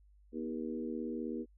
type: harmonic tone with a mistuned harmonic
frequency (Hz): 79.1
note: D#2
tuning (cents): +29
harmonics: 3 / 4 / 5 / 6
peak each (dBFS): -39 / -41 / -43 / -45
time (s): 0.32-1.46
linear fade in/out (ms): 50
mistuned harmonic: 3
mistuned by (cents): +23
effects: added 50 Hz sine -60 dBFS peak until 1.57 s